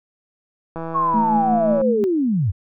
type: click train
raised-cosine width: 1 ms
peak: -16 dBFS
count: 174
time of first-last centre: 0.76-1.815 s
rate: 164 Hz
type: linear sweep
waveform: sine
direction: down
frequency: 1108.7 to 80 Hz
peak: -16 dBFS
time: 0.94-2.52 s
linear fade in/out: 20 ms
type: tone with tremolo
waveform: sine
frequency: 220.8 Hz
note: A3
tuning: 6 cents sharp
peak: -16 dBFS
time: 1.14-2.04 s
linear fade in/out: 0 ms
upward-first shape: triangle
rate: 5.7 Hz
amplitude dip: 75%
effects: none